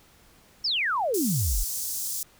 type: exponential sweep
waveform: sine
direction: down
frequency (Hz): 5600 to 33.64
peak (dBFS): -23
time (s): 0.64-1.64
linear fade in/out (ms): 10
type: high-pass noise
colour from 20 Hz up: pink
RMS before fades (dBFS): -31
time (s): 1.14-2.23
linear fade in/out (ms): 2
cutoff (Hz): 5900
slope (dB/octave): 24
effects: pink hiss -57 dBFS RMS until 2.39 s